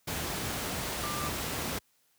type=tone in noise; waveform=sine; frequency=1187 Hz; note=D6; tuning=18 cents sharp; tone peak=-36 dBFS; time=1.03-1.29 s; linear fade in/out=10 ms; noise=pink; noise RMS=-34 dBFS; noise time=0.07-1.79 s; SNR=-5 dB; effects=white hiss -70 dBFS RMS until 2.18 s + high-pass 60 Hz 12 dB/octave